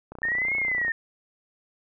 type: click train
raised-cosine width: 1 ms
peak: -25 dBFS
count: 24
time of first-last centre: 0.12-0.882 s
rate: 30.2 Hz
type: linear two-way sweep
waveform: sine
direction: up then down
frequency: 1800 to 2200 to 1800 Hz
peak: -23 dBFS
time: 0.23-0.92 s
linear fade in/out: 2 ms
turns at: 0.56 s
effects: none